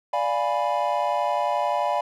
triangle chord, D diminished seventh, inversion none, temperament equal, 587.3 / 698.5 / 830.6 / 987.8 Hz, D5 / F5 / Ab5 / Cb6, 0 / 0 / 0 / 0 cents, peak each -25 dBFS, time 0.13-2.01 s, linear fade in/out 5 ms, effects none

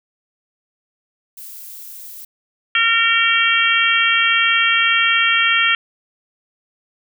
violet noise, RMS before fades -35 dBFS, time 1.37-2.25 s, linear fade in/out 5 ms
harmonic tone, 458.3 Hz, A#4, 29 cents flat, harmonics 3 / 4 / 5 / 6 / 7, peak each -19 / -19 / -19 / -19 / -19 dBFS, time 2.75-5.75 s, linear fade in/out 2 ms
effects none

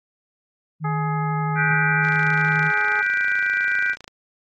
sine tone with vibrato, 155.56 Hz, D#3, in tune, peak -22 dBFS, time 0.8-2.72 s, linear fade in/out 50 ms, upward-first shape sine, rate 12 Hz, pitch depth 17 cents each way
harmonic tone, 420 Hz, G#4, 19 cents sharp, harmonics 1 / 2 / 3 / 4 / 5, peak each -35 / -27 / -29 / -38 / -37 dBFS, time 0.84-3.02 s, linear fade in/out 10 ms
sine chord, G major seventh, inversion third, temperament just, 1470 / 1568 / 1960 / 2352 Hz, F#6 / G6 / B6 / D7, -12 / 0 / -14 / +2 cents, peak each -23 / -22 / -27 / -27 dBFS, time 1.55-3.96 s, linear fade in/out 50 ms
click train, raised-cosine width 0.2 ms, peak -21 dBFS, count 57, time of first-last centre 2.05-4.079 s, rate 27.6 Hz
effects AAC 48 kbps

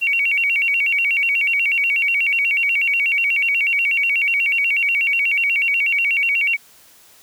sine tone with vibrato, 2489 Hz, D#7, in tune, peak -15 dBFS, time 0.01-6.57 s, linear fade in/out 20 ms, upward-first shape square, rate 8.2 Hz, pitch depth 170 cents each way, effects white hiss -49 dBFS RMS until 7.22 s

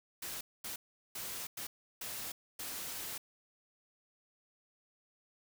white noise bursts at uneven times, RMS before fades -42 dBFS, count 6, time 0.22-0.41 / 0.64-0.76 / 1.15-1.47 / 1.57-1.67 / 2.01-2.32 / 2.59-3.18 s, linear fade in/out 5 ms, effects none

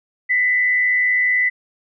sine tone with frequency modulation, 1996 Hz, B6, 18 cents sharp, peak -14 dBFS, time 0.29-1.5 s, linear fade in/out 20 ms, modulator 95.5 Hz, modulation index 0.48, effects none

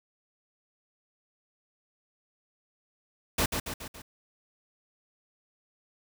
pink noise with echo, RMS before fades -26 dBFS, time 3.38-3.46 s, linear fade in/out 5 ms, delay 140 ms, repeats 4, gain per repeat -5 dB, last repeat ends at 4.02 s, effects none

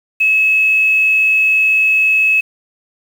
sine tone with quantisation, 2582 Hz, E7, 37 cents flat, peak -9 dBFS, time 0.2-2.41 s, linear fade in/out 10 ms, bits 6, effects none

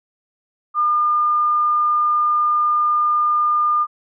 sine tone, 1208 Hz, D6, 48 cents sharp, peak -14 dBFS, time 0.74-3.87 s, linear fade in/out 50 ms, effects none

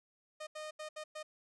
sawtooth tone bursts at uneven times, 615 Hz, D#5, 20 cents flat, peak -38 dBFS, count 5, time 0.4-0.47 / 0.55-0.71 / 0.79-0.89 / 0.96-1.04 / 1.15-1.23 s, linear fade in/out 10 ms, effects resampled to 22050 Hz

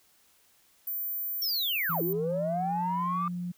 sine tone, 14300 Hz, A9, 27 cents sharp, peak -30 dBFS, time 0.87-2.13 s, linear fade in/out 5 ms
sine linear two-way sweep, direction down then up, 5588 to 322 to 1202 Hz, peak -27 dBFS, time 1.42-3.28 s, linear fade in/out 2 ms, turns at 2.02 s
sine tone with pitch glide, 166.9 to 176.82 Hz, E3 to F3, +22 to +22 cents, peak -31 dBFS, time 1.89-3.52 s, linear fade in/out 10 ms, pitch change +100 cents, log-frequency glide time 2.3-2.76 s
effects tanh soft clip ceiling -21 dBFS + white hiss -64 dBFS RMS until 3.57 s

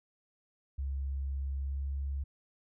sine tone with pitch glide, 68.3 to 69.13 Hz, C#2 to C#2, -25 to -4 cents, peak -32 dBFS, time 0.78-2.24 s, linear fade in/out 10 ms, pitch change +21 cents, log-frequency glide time 1.59-1.88 s, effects none

